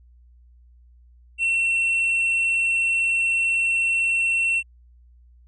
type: tone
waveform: triangle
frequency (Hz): 2709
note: E7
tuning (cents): +47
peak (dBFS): -17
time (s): 1.38-4.63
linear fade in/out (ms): 50
effects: added 60 Hz sine -49 dBFS peak until 5.47 s + resampled to 24000 Hz